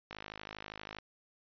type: click train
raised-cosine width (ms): 0.3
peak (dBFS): -26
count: 47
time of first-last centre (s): 0.11-0.986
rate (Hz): 52.5
effects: resampled to 11025 Hz